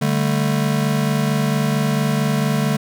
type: chord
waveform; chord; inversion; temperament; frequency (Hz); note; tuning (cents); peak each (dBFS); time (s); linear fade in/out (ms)
square; D suspended fourth; none; just; 146.83 / 195.78 / 220.2; D3 / G3 / A3; 0 / -2 / +2; -20 / -24 / -22; 0.01-2.77; 10
effects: none